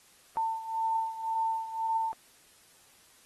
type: beating tone pair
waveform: sine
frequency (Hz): 896 / 897.9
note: A5 / A5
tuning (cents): +31 / +35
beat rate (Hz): 1.9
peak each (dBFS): -30 / -34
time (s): 0.37-2.13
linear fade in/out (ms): 0
effects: white hiss -60 dBFS RMS until 3.25 s + AAC 32 kbps